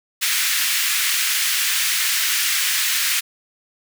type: high-pass noise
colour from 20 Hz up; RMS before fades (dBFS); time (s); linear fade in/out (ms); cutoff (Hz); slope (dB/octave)
pink; -20; 0.21-3.21; 20; 1700; 24
effects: none